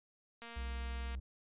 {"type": "click train", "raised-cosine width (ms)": 0.3, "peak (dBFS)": -34, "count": 171, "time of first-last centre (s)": [0.42, 1.15], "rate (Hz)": 233}
{"type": "tone", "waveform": "triangle", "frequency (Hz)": 63.7, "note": "C2", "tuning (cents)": -46, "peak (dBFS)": -36, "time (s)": [0.56, 1.2], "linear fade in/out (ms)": 10}
{"effects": ["resampled to 8000 Hz"]}